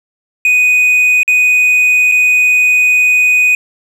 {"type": "tone with dropouts", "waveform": "triangle", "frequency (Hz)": 2489, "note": "D#7", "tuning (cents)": 0, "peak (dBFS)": -5, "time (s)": [0.45, 3.55], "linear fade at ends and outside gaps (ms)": 2, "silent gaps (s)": [[1.232, 1.278], [2.116, 2.12]], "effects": []}